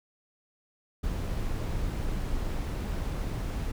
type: noise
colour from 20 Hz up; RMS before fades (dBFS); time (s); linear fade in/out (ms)
brown; -31; 1.03-3.72; 10
effects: none